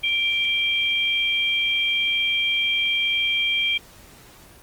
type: tone pair together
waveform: sine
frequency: 2349 / 3208 Hz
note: D7 / G7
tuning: 0 / +39 cents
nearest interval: perfect fourth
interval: 539 cents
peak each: -22 dBFS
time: 0.03-3.78 s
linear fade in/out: 10 ms
effects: pink hiss -48 dBFS RMS until 4.62 s + Opus 24 kbps